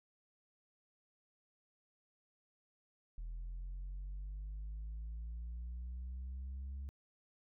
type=linear sweep; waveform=sine; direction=up; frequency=40.61 to 69 Hz; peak=-39 dBFS; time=3.18-6.89 s; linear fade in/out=0 ms; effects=tanh soft clip ceiling -40 dBFS

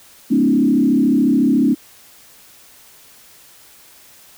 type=tone with frequency modulation; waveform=sine; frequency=261.6 Hz; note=C4; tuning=in tune; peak=-11 dBFS; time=0.3-1.75 s; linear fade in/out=20 ms; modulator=34 Hz; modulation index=1.5; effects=white hiss -46 dBFS RMS until 4.37 s

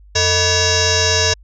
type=tone with frequency modulation; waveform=sine; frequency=2770 Hz; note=F7; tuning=15 cents flat; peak=-12 dBFS; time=0.15-1.34 s; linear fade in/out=10 ms; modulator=536 Hz; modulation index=6.6; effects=added 50 Hz sine -41 dBFS peak until 1.43 s

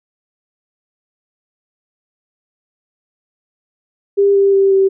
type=tone with pitch steps; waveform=sine; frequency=399.7 / 395.3 / 391 / 386.8 Hz; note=G4 / G4 / G4 / G4; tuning=+34 / +15 / -4 / -23 cents; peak=-8 dBFS; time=4.17-4.89 s; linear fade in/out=20 ms; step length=180 ms; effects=none

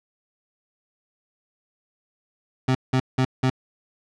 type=tone bursts; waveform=25% pulse; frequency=129.9 Hz; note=C3; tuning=12 cents flat; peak=-14 dBFS; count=4; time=2.68-3.5 s; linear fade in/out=5 ms; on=70 ms; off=180 ms; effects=low-pass 5000 Hz 12 dB/octave

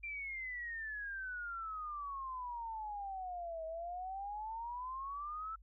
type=exponential two-way sweep; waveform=sine; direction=down then up; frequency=2378 to 638 to 1332 Hz; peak=-40 dBFS; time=0.03-5.56 s; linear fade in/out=10 ms; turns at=3.65 s; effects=added 50 Hz sine -57 dBFS peak until 5.62 s

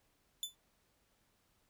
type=tone with exponential decay; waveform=sawtooth; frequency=3500 Hz; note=A7; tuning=10 cents flat; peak=-30 dBFS; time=0.43-0.55 s; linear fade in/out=1 ms; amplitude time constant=25 ms; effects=pink hiss -75 dBFS RMS until 1.69 s

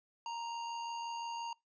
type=tone with amplitude modulation; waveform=square; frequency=932.3 Hz; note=A#5; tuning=in tune; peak=-38 dBFS; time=0.26-1.53 s; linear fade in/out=2 ms; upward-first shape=sine; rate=85.7 Hz; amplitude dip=30%; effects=noise-tail reverb RT60 0.2 s tail -25 dB re dry + resampled to 16000 Hz

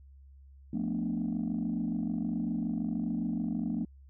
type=chord; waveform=sine; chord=B half-diminished seventh; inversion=second; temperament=equal; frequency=174.61 / 220 / 246.9 / 293.7 Hz; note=F3 / A3 / B3 / D4; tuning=0 / 0 / 0 / 0 cents; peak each=-35 / -32 / -34 / -36 dBFS; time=0.73-3.85 s; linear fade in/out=5 ms; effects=tanh soft clip ceiling -24 dBFS + added 68 Hz sine -51 dBFS peak until 4.09 s

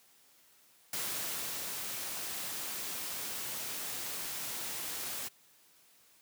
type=noise with ADSR envelope; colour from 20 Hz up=white; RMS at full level=-36 dBFS; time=0.93-5.29 s; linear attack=3 ms; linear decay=740 ms; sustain=-3 dB; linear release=20 ms; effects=white hiss -64 dBFS RMS until 6.21 s + high-pass 100 Hz 12 dB/octave

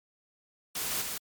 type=noise with echo; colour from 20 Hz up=white; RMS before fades=-33 dBFS; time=0.75-1.02 s; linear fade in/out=5 ms; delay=160 ms; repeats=1; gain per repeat=-3 dB; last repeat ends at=1.18 s; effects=MP3 96 kbps

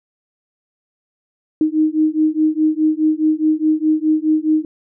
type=beating tone pair; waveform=sine; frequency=308.7 / 313.5 Hz; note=D#4 / D#4; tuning=-14 / +13 cents; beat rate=4.8 Hz; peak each=-16 dBFS; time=1.61-4.65 s; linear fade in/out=2 ms; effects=none

